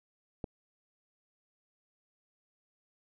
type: click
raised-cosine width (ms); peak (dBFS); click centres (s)
2; -23; 0.442
effects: none